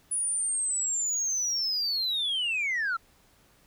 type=linear sweep; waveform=sine; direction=down; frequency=9870 to 1311 Hz; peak=-24 dBFS; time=0.11-2.97 s; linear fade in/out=10 ms; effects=tanh soft clip ceiling -24 dBFS + pink hiss -62 dBFS RMS until 3.66 s